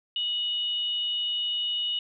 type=tone pair together; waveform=sine; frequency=2928 / 3656 Hz; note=F#7 / A#7; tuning=-19 / -34 cents; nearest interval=major third; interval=385 cents; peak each=-26 / -37 dBFS; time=0.16-1.99 s; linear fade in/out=2 ms; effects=none